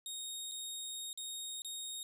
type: tone with dropouts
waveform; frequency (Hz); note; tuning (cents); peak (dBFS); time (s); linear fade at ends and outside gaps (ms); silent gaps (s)
20% pulse; 3729; A#7; 0; -35; 0.06-2.03; 1; 0.514-0.518 / 1.13-1.175 / 1.62-1.647
effects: none